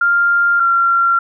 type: tone pair in turn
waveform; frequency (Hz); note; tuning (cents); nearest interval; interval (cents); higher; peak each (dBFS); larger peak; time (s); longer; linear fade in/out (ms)
sine; 1396.9 / 1373.7; F6 / F6; 0 / -29; unison; 29; first; -10; neither; 0.01-0.6 / 0.6-1.19; neither; 5
effects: none